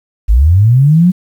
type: linear sweep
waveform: sine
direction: up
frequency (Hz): 47.29 to 186.6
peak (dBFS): -4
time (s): 0.28-1.12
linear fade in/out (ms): 20
effects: 7-bit